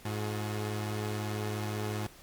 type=tone cluster; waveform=sawtooth; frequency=105.6 / 360.3 / 424.9 Hz; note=G#2 / F#4 / G#4; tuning=+29 / -46 / +40 cents; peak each=-29 / -37 / -38 dBFS; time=0.05-2.07 s; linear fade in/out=5 ms; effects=pink hiss -54 dBFS RMS until 2.22 s + MP3 96 kbps